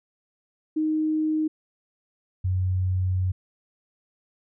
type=tone pair in turn; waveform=sine; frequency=311.1 / 92.49 Hz; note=D#4 / F#2; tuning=0 / 0 cents; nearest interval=octave + major sixth; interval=2100 cents; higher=first; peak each=-21 dBFS; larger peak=neither; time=0.76-1.48 / 2.44-3.32 s; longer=second; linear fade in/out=10 ms; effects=none